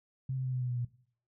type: tone with pitch steps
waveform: sine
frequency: 132.2 / 130.3 / 128.44 / 126.6 / 124.78 / 122.99 / 121.23 Hz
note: C3 / C3 / C3 / B2 / B2 / B2 / B2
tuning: +18 / -7 / -32 / +43 / +18 / -7 / -32 cents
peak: -31 dBFS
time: 0.29-0.85 s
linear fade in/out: 5 ms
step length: 80 ms
effects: noise-tail reverb RT60 0.5 s tail -17 dB re dry